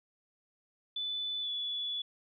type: tone with pitch glide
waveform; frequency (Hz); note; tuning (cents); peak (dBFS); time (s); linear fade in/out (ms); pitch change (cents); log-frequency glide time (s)
sine; 3492 to 3428; A7 to A7; -14 to -46; -33; 0.96-2.02; 5; -32; 1.41-1.49
effects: none